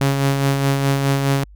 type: tone with tremolo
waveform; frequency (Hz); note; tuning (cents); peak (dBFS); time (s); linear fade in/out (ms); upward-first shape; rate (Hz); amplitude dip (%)
sawtooth; 138.1; C#3; -6; -10; 0.01-1.44; 2; sine; 4.8; 40
effects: added 50 Hz sine -40 dBFS peak until 1.55 s